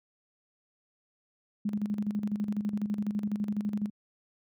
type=tone with tremolo; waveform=sine; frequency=207.7 Hz; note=G#3; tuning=in tune; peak=-26 dBFS; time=1.65-3.9 s; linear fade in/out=5 ms; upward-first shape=square; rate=12 Hz; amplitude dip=65%; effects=high-pass 100 Hz 12 dB/octave